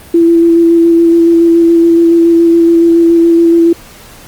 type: tone with vibrato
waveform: sine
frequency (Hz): 335.6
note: E4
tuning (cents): +31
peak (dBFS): -3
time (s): 0.14-3.73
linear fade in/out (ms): 5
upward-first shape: square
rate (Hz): 7.1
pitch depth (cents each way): 11
effects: pink hiss -35 dBFS RMS until 4.27 s + Opus 32 kbps